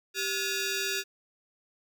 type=ring-modulated tone; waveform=10% pulse; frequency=1046.5 Hz; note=C6; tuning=in tune; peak=-17 dBFS; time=0.14-1.04 s; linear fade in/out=50 ms; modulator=656 Hz; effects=none